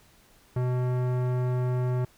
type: tone with tanh clipping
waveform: sine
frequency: 125.3 Hz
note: B2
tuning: 25 cents sharp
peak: -26 dBFS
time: 0.56-2.05 s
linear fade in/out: 5 ms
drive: 18 dB
effects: pink hiss -59 dBFS RMS until 2.17 s